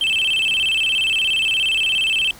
sine tone with vibrato, 2878 Hz, F#7, 49 cents flat, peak -13 dBFS, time 0.01-2.31 s, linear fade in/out 2 ms, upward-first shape square, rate 17 Hz, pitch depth 150 cents each way, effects tanh soft clip ceiling -15 dBFS + pink hiss -42 dBFS RMS until 2.39 s

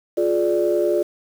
sine chord, D diminished, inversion first, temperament just, 352.4 / 422.9 / 587.3 Hz, F4 / Ab4 / D5, +16 / +31 / 0 cents, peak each -19 / -22 / -20 dBFS, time 0.17-1.03 s, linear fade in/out 10 ms, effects tanh soft clip ceiling -8 dBFS + 7-bit

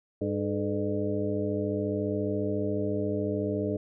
harmonic tone with a mistuned harmonic, 100.6 Hz, G2, 45 cents sharp, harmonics 1 / 2 / 3 / 4 / 5 / 6, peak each -34 / -34 / -32 / -32 / -38 / -35 dBFS, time 0.21-3.77 s, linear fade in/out 5 ms, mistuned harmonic 4, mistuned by +110 cents, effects none

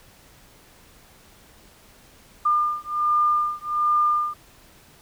sine beating tone pair, 1203 / 1204.3 Hz, D6 / D6, +41 / +43 cents, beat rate 1.3 Hz, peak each -22 dBFS, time 2.45-4.34 s, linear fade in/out 10 ms, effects pink hiss -52 dBFS RMS until 5.01 s

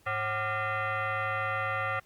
sine tone with frequency modulation, 105 Hz, G#2, 19 cents sharp, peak -28 dBFS, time 0.06-2 s, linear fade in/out 10 ms, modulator 646 Hz, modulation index 3, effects pink hiss -63 dBFS RMS until 2.05 s + Opus 48 kbps

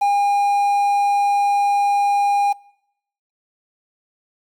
triangle tone with quantisation, 810 Hz, G#5, 43 cents flat, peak -12 dBFS, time 0.01-2.53 s, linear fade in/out 10 ms, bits 7, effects noise-tail reverb RT60 0.8 s tail -25 dB re dry

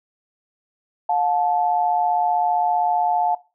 sine tone pair together, 716 / 871.4 Hz, F5 / A5, +43 / -17 cents, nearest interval minor third, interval 340 cents, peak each -20 dBFS, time 1.09-3.35 s, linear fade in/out 5 ms, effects noise-tail reverb RT60 0.3 s tail -20 dB re dry

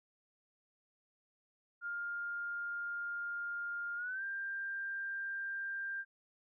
sine tone with pitch glide, 1407 to 1588.5 Hz, F6 to G6, +12 to +23 cents, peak -37 dBFS, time 1.81-6.05 s, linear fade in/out 50 ms, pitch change +211 cents, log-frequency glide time 3.96-4.23 s, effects none

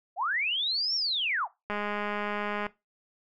sine linear two-way sweep, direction up then down, 628 to 5588 to 628 Hz, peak -26 dBFS, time 0.16-1.48 s, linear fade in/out 50 ms, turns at 0.95 s
click train, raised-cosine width 0.5 ms, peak -18 dBFS, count 201, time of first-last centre 1.7-2.666 s, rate 207 Hz
effects noise-tail reverb RT60 0.2 s tail -17 dB re dry

